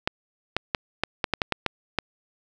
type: clicks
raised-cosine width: 0.3 ms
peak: -6 dBFS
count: 10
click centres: 0.075 / 0.566 / 0.748 / 1.036 / 1.242 / 1.337 / 1.418 / 1.523 / 1.663 / 1.987 s
effects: none